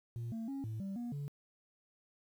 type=tone with pitch steps; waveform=sine; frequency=117.1 / 225.2 / 273.9 / 110.2 / 195.2 / 239.5 / 143.1 Hz; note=A#2 / A3 / C#4 / A2 / G3 / A#3 / D3; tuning=+8 / +40 / -21 / +3 / -7 / +47 / -45 cents; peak=-35 dBFS; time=0.16-1.28 s; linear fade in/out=0 ms; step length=160 ms; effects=tanh soft clip ceiling -37 dBFS + 11-bit